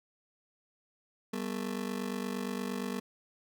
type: ring-modulated tone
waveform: 30% pulse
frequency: 220 Hz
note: A3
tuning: in tune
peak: -28 dBFS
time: 1.33-3 s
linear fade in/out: 5 ms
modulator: 24.3 Hz
effects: none